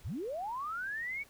sine linear sweep, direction up, 43.65 to 2280 Hz, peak -35 dBFS, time 0.04-1.24 s, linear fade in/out 20 ms, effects pink hiss -60 dBFS RMS until 1.29 s

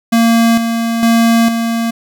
square tone with tremolo, 230 Hz, A#3, 23 cents flat, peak -8 dBFS, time 0.12-1.91 s, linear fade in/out 10 ms, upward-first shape square, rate 1.1 Hz, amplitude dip 50%, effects none

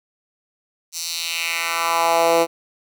10% pulse tone with high-pass filter sweep, 167.2 Hz, E3, 25 cents sharp, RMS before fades -20 dBFS, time 0.92-2.47 s, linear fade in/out 50 ms, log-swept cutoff 6000 to 410 Hz, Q 2, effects none

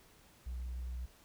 sine tone, 61.74 Hz, B1, in tune, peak -36 dBFS, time 0.46-1.06 s, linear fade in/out 10 ms, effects tanh soft clip ceiling -36 dBFS + pink hiss -63 dBFS RMS until 1.24 s

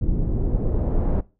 brown noise with low-pass filter sweep, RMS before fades -21 dBFS, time 0.01-1.21 s, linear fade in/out 10 ms, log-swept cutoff 290 to 770 Hz, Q 1.1, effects noise-tail reverb RT60 0.3 s tail -20 dB re dry

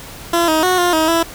15% pulse tone with pitch steps, 340.5 / 315.3 / 366.5 / 353.2 / 317.1 / 332.6 Hz, F4 / D#4 / F#4 / F4 / D#4 / E4, -44 / +23 / -16 / +20 / +33 / +16 cents, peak -6 dBFS, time 0.33-1.23 s, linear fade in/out 5 ms, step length 150 ms, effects pink hiss -34 dBFS RMS until 1.34 s

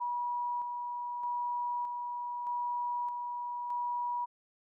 sine tone with tremolo, 968 Hz, B5, 35 cents flat, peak -31 dBFS, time 0-4.26 s, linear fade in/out 20 ms, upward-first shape square, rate 0.81 Hz, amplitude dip 35%, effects none

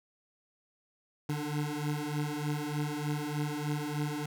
25% pulse beating tone pair, 146.83 / 150.13 Hz, D3 / D3, 0 / +38 cents, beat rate 3.3 Hz, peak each -31 / -31 dBFS, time 1.29-4.26 s, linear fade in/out 5 ms, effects none

